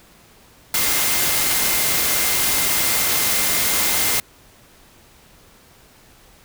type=tone in noise; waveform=sine; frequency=2093 Hz; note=C7; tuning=in tune; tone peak=-30 dBFS; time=0.74-4.2 s; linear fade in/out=2 ms; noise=white; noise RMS=-19 dBFS; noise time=0.74-4.2 s; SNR=-14 dB; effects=pink hiss -50 dBFS RMS until 6.44 s